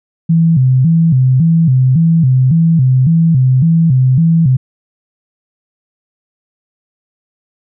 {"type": "tone with vibrato", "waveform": "sine", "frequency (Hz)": 146.1, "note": "D3", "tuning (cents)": -9, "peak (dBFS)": -6, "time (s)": [0.29, 4.57], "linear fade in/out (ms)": 10, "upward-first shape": "square", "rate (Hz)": 1.8, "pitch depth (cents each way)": 210, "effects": []}